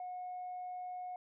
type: tone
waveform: sine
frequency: 727 Hz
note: F#5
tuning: 31 cents flat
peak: -39 dBFS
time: 0-1.16 s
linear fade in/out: 2 ms
effects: tanh soft clip ceiling -37 dBFS